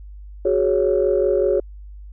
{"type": "chord", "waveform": "sine", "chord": "F# suspended second", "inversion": "none", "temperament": "equal", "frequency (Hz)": [370, 415.3, 554.4], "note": ["F#4", "G#4", "C#5"], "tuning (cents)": [0, 0, 0], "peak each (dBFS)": -19, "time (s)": [0.45, 1.6], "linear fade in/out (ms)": 5, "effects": ["tanh soft clip ceiling -7 dBFS", "added 50 Hz sine -35 dBFS peak until 2.12 s"]}